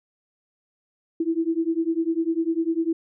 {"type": "beating tone pair", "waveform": "sine", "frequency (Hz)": [323.9, 333.9], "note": ["E4", "E4"], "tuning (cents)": [-30, 22], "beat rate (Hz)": 10, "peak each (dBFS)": -24, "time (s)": [1.2, 2.93], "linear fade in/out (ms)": 5, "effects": []}